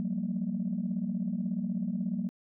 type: tone cluster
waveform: sine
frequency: 177.5 / 193.9 / 232.2 Hz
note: F3 / G3 / A#3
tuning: +28 / -19 / -7 cents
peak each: -34 / -32 / -33 dBFS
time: 0-2.29 s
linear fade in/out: 0 ms
effects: tanh soft clip ceiling -22 dBFS